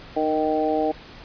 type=harmonic tone with a mistuned harmonic; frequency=155.5 Hz; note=D#3; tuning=1 cent flat; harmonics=2 / 3 / 4 / 5; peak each=-25 / -25 / -25 / -25 dBFS; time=0.16-0.92 s; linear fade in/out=10 ms; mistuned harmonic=2; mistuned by=-19 cents; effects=pink hiss -43 dBFS RMS until 1.24 s + resampled to 11025 Hz